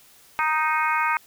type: harmonic tone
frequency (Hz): 311.1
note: D#4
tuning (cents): 0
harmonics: 3 / 4 / 5 / 6 / 7 / 8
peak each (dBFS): -24 / -25 / -27 / -34 / -28 / -31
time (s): 0.39-1.17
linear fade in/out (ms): 0
effects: white hiss -53 dBFS RMS until 1.26 s